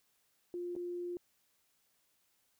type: tone with dropouts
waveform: sine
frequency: 351.8 Hz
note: F4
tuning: 13 cents sharp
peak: -37 dBFS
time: 0.54-1.17 s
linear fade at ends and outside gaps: 1 ms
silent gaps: 0.753-0.763 s
effects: white hiss -75 dBFS RMS until 2.59 s